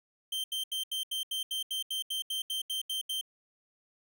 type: tone bursts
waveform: 45% pulse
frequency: 3132 Hz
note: G7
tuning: 2 cents flat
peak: -31 dBFS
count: 15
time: 0.32-3.212 s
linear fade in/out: 5 ms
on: 120 ms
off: 78 ms
effects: none